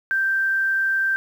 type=tone with quantisation; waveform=sine; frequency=1568 Hz; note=G6; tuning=in tune; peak=-18 dBFS; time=0.11-1.16 s; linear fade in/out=0 ms; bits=8; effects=none